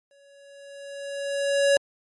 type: tone with exponential growth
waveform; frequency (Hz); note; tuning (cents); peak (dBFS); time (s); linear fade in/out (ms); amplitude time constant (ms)
square; 561; C#5; +21; -16; 0.11-1.77; 1; 360
effects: MP3 48 kbps